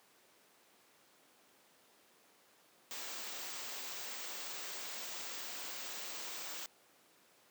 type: band-stop noise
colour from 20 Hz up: white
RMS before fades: -44 dBFS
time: 2.91-6.66 s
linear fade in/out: 0 ms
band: 8200 to 15000 Hz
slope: 96 dB/octave
effects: pink hiss -66 dBFS RMS until 7.5 s + high-pass 300 Hz 12 dB/octave